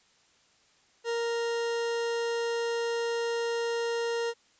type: tone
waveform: 40% pulse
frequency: 466.2 Hz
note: A#4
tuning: in tune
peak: -27 dBFS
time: 1.04-4.34 s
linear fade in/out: 50 ms
effects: white hiss -64 dBFS RMS until 4.59 s + resampled to 16000 Hz